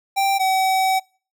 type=tone pair in turn; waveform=square; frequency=784 / 759.9 Hz; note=G5 / F#5; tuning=0 / +46 cents; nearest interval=minor second; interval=54 cents; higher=first; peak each=-17 dBFS; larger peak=neither; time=0.16-0.39 / 0.39-1 s; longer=second; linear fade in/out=20 ms; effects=noise-tail reverb RT60 0.4 s tail -26 dB re dry